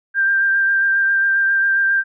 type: tone with vibrato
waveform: sine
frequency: 1584 Hz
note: G6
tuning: 18 cents sharp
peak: -13 dBFS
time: 0.14-2.04 s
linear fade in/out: 50 ms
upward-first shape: sine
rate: 7.4 Hz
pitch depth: 16 cents each way
effects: none